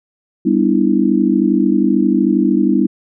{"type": "chord", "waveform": "sine", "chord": "E minor seventh", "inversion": "first", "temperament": "just", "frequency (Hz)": [197.78, 247.2, 296.7, 329.6], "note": ["G3", "B3", "D4", "E4"], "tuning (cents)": [16, 2, 18, 0], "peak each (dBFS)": -16, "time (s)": [0.45, 2.87], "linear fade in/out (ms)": 10, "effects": []}